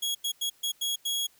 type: tone bursts at uneven times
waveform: sawtooth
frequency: 3322 Hz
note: G#7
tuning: in tune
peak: -24 dBFS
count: 6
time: 0.02-0.15 / 0.24-0.32 / 0.41-0.5 / 0.63-0.72 / 0.81-0.96 / 1.05-1.27 s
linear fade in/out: 10 ms
effects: white hiss -62 dBFS RMS until 1.39 s